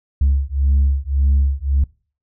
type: beating tone pair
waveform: sine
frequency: 68.2 / 70 Hz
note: C#2 / C#2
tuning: -28 / +18 cents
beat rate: 1.8 Hz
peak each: -15 dBFS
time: 0.21-1.84 s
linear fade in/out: 5 ms
effects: noise-tail reverb RT60 0.4 s tail -25 dB re dry + tanh soft clip ceiling -9 dBFS